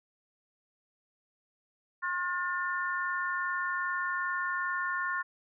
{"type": "harmonic tone", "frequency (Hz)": 357.5, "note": "F4", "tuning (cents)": 41, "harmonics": [3, 4, 5], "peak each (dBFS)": [-34, -34, -34], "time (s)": [2.02, 5.23], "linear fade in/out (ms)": 20, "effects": []}